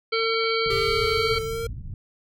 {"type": "harmonic tone", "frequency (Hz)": 451.6, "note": "A4", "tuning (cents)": 45, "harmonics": [1, 3, 5, 7, 9, 10], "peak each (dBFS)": [-24, -28, -28, -33, -33, -31], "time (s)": [0.12, 1.39], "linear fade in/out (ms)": 10}
{"type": "clicks", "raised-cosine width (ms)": 0.5, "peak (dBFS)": -31, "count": 9, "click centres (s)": [0.201, 0.233, 0.266, 0.302, 0.339, 0.439, 0.619, 0.702, 0.783]}
{"type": "low-pass noise", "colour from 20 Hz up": "white", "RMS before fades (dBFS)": -34, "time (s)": [0.66, 1.94], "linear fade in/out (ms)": 2, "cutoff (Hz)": 130, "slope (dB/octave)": 24}
{"type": "exponential sweep", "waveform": "square", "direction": "up", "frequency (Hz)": [397.6, 462.6], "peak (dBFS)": -28, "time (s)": [0.7, 1.67], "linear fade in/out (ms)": 5}
{"effects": []}